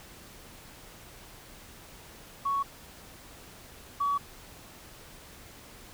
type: tone pair in turn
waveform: sine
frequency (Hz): 1112 / 1134.1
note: C#6 / C#6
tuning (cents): +5 / +39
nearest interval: unison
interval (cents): 34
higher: second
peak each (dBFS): -25 / -24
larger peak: second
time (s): 2.45-2.63 / 4-4.18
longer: neither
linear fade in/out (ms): 10
effects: tanh soft clip ceiling -20 dBFS + pink hiss -50 dBFS RMS until 5.93 s